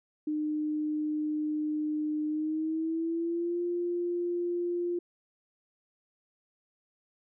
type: tone with pitch glide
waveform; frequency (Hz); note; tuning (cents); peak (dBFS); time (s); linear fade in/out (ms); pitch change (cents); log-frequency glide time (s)
sine; 304 to 349.2; D#4 to F4; -40 to 0; -28; 0.27-4.99; 5; +240; 2.27-3.61
effects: none